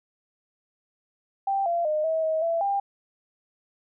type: tone with pitch steps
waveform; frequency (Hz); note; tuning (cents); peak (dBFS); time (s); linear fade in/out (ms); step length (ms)
sine; 785 / 685 / 612 / 643 / 635 / 668 / 797; G5 / F5 / D#5 / E5 / D#5 / E5 / G5; +2 / -34 / -29 / -43 / +35 / +23 / +28; -22; 1.47-2.8; 5; 190
effects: none